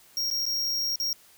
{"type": "tone with dropouts", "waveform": "square", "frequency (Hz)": 5588, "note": "F8", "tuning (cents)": 0, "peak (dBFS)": -26, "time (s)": [0.17, 1.13], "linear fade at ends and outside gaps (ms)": 1, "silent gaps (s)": [[0.302, 0.312], [0.455, 0.464], [0.958, 1]], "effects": ["white hiss -56 dBFS RMS until 1.37 s"]}